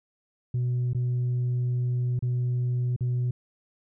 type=tone with dropouts; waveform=sine; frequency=123.6 Hz; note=B2; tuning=2 cents sharp; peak=-21 dBFS; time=0.54-3.31 s; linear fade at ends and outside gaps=5 ms; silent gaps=0.933-0.947 / 2.192-2.224 / 2.963-3.007 s; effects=tanh soft clip ceiling -22 dBFS